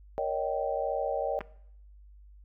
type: chord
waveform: sine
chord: Eb dominant seventh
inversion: second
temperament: just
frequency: 466.7 / 560 / 622.3 / 777.8 Hz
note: Bb4 / Db5 / Eb5 / G5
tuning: +2 / +18 / 0 / -14 cents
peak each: -35 / -32 / -33 / -34 dBFS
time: 0.18-1.39 s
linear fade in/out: 0 ms
type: clicks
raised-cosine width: 0.5 ms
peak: -22 dBFS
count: 2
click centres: 1.407 / 1.412 s
effects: noise-tail reverb RT60 0.7 s tail -21 dB re dry + added 50 Hz sine -50 dBFS peak until 2.44 s